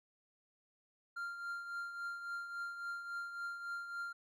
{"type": "tone with tremolo", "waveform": "triangle", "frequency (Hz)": 1392, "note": "F6", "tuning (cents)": -6, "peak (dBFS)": -36, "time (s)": [1.16, 4.13], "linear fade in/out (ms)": 10, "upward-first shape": "triangle", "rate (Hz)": 3.6, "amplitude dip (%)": 60, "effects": []}